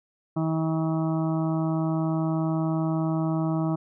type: harmonic tone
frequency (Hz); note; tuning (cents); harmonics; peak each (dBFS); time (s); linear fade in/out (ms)
160.3; E3; -48; 1 / 2 / 4 / 5 / 6 / 7 / 8; -25 / -27 / -34 / -38 / -41 / -40 / -42; 0.36-3.76; 10
effects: none